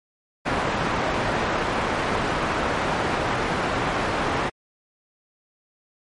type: low-pass noise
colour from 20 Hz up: white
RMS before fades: -24 dBFS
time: 0.45-4.5 s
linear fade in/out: 20 ms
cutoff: 1300 Hz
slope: 12 dB/octave
effects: MP3 48 kbps